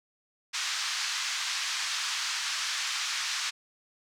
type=band-pass noise; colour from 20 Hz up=white; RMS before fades=-32 dBFS; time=0.53-3.51 s; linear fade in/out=20 ms; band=1100 to 6200 Hz; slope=24 dB/octave; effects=none